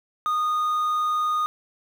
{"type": "tone with quantisation", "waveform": "triangle", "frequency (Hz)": 1232, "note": "D#6", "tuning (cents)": -17, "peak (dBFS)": -19, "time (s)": [0.26, 1.46], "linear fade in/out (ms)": 0, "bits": 8, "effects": []}